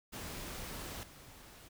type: noise with level steps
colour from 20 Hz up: pink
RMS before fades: -44 / -55 dBFS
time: 0.12-1.69 s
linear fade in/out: 20 ms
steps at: 1.03 s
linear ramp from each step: 2 ms
effects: none